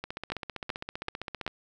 two click trains, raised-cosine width 0.3 ms, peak -19 / -15 dBFS, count 23 / 4, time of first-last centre 0.04-1.478 / 0.32-1.465 s, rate 15.3 / 2.62 Hz, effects none

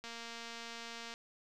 click train, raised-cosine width 0.2 ms, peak -29 dBFS, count 256, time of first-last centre 0.04-1.139 s, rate 232 Hz, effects none

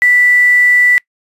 sine tone with quantisation, 1970 Hz, B6, 5 cents flat, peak -6 dBFS, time 0.02-0.98 s, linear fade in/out 0 ms, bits 5, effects noise-tail reverb RT60 0.1 s tail -25 dB re dry + resampled to 32000 Hz

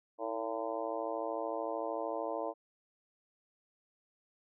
harmonic tone with a mistuned harmonic, 113.3 Hz, A#2, 49 cents flat, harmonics 3 / 4 / 5 / 6 / 7 / 8 / 9, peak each -43 / -41 / -39 / -40 / -46 / -44 / -45 dBFS, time 0.18-2.54 s, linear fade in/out 50 ms, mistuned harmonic 3, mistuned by -77 cents, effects none

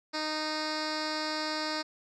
10% pulse tone with low-pass filter, 308.7 Hz, D#4, 14 cents flat, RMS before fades -33 dBFS, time 0.13-1.83 s, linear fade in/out 20 ms, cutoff 5100 Hz, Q 3.4, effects none

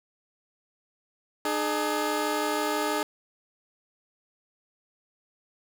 15% pulse tone pair together, 302.9 / 421.3 Hz, D#4 / G#4, -46 / +25 cents, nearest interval tritone, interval 571 cents, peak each -22 dBFS, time 1.45-3.03 s, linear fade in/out 2 ms, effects none

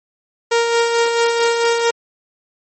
sawtooth tone with tremolo, 466.2 Hz, A#4, in tune, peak -8 dBFS, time 0.51-1.91 s, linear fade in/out 10 ms, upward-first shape sine, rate 4.5 Hz, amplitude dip 40%, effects MP3 32 kbps

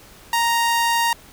sawtooth tone, 932.3 Hz, A#5, in tune, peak -13 dBFS, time 0.33-1.13 s, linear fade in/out 2 ms, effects pink hiss -46 dBFS RMS until 1.32 s

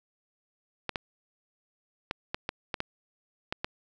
clicks, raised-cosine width 0.3 ms, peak -14 dBFS, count 9, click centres 0.893 / 0.958 / 2.111 / 2.345 / 2.491 / 2.742 / 2.804 / 3.525 / 3.645 s, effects none

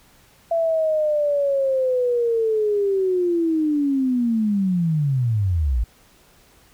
sine linear sweep, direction down, 672 to 52.3 Hz, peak -17 dBFS, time 0.51-5.84 s, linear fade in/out 5 ms, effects pink hiss -54 dBFS RMS until 6.73 s

